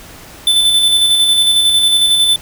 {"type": "tone with tremolo", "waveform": "square", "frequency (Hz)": 3520, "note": "A7", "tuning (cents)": 0, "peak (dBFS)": -8, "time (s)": [0.47, 2.36], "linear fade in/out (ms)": 2, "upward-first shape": "square", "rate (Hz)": 11, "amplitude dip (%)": 30, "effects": ["pink hiss -36 dBFS RMS until 2.41 s"]}